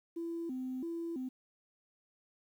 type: tone with vibrato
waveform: sine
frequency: 293.7 Hz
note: D4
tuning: in tune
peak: -35 dBFS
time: 0.16-1.29 s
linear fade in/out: 10 ms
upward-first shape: square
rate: 1.5 Hz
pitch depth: 230 cents each way
effects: tanh soft clip ceiling -32 dBFS + 11-bit